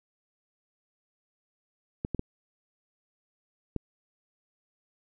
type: clicks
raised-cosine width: 3 ms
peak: -17 dBFS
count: 4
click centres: 2.049 / 2.147 / 2.194 / 3.763 s
effects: none